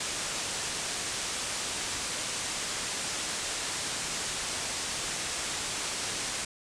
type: low-pass noise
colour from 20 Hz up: white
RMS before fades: -34 dBFS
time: 0-6.45 s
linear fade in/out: 5 ms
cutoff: 9100 Hz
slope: 48 dB/octave
effects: none